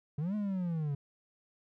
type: linear two-way sweep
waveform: triangle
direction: up then down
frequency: 138.1 to 214.1 to 138.1 Hz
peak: -29 dBFS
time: 0.18-0.95 s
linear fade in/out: 5 ms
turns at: 0.35 s
effects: none